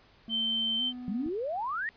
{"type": "tone with pitch glide", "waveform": "triangle", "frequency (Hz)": [225.3, 248.5], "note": ["A3", "B3"], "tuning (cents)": [41, 11], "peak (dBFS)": -36, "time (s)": [0.28, 1.29], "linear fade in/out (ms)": 2, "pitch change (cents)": 170, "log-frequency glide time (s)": [0.77, 0.82]}
{"type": "tone", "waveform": "sine", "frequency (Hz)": 3103, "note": "G7", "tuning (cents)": -18, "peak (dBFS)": -27, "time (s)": [0.29, 0.93], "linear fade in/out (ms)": 50}
{"type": "exponential sweep", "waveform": "sine", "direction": "up", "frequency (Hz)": [185, 1923], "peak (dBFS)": -30, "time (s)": [1.08, 1.89], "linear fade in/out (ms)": 0}
{"type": "click", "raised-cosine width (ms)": 5, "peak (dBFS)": -35, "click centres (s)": 1.263}
{"effects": ["pink hiss -60 dBFS RMS until 1.96 s", "resampled to 11025 Hz"]}